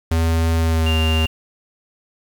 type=tone with pitch glide; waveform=square; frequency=82 to 79.8 Hz; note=E2 to D#2; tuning=-9 to +44 cents; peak=-16 dBFS; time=0.11-1.26 s; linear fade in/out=5 ms; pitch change=-47 cents; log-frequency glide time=0.6-0.97 s
type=tone; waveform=sine; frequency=2794 Hz; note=F7; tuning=in tune; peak=-22 dBFS; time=0.86-1.27 s; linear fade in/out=5 ms
effects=7-bit